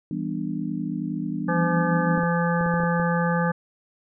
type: chord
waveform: sine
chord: E minor seventh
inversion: none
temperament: just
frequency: 164.81 / 197.78 / 247.2 / 296.7 Hz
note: E3 / G3 / B3 / D4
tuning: 0 / +16 / +2 / +18 cents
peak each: -31 dBFS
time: 0.11-2.2 s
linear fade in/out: 2 ms
type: harmonic tone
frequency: 170.8 Hz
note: F3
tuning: 38 cents flat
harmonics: 1 / 3 / 5 / 7 / 9 / 10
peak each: -22 / -27 / -29 / -30 / -32 / -32 dBFS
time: 1.48-3.52 s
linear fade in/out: 10 ms
type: clicks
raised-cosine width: 2 ms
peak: -22 dBFS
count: 8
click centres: 2.179 / 2.234 / 2.61 / 2.662 / 2.74 / 2.802 / 2.835 / 2.999 s
effects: none